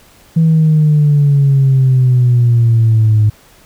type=exponential sweep; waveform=sine; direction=down; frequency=164 to 105.6 Hz; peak=-5 dBFS; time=0.36-3.3 s; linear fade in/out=10 ms; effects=tanh soft clip ceiling -3 dBFS + pink hiss -45 dBFS RMS until 3.65 s